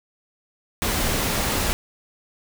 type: noise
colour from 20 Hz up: pink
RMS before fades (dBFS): -23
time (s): 0.82-1.73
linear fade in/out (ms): 0
effects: none